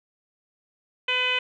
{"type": "tone with low-pass filter", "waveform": "10% pulse", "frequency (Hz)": 503, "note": "B4", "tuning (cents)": 32, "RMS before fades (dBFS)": -24, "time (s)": [1.08, 1.39], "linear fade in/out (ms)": 5, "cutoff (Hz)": 2800, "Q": 8, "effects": []}